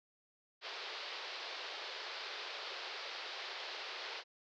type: band-pass noise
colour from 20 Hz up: white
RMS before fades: -45 dBFS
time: 0.61-4.24 s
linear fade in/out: 50 ms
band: 370 to 4800 Hz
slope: 48 dB/octave
effects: none